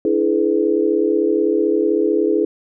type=chord; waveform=sine; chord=E dominant seventh; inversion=third; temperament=equal with one note detuned; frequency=293.7 / 329.6 / 422.8 / 493.9 Hz; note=D4 / E4 / G#4 / B4; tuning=0 / 0 / +31 / 0 cents; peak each=-23 / -18 / -17 / -23 dBFS; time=0.05-2.45 s; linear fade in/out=2 ms; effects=none